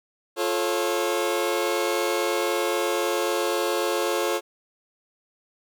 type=chord; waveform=sawtooth; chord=F augmented; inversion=none; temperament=just; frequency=349.2 / 436.5 / 545.7 Hz; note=F4 / A4 / C#5; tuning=0 / -14 / -27 cents; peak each=-23 dBFS; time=0.36-4.41 s; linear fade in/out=50 ms; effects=none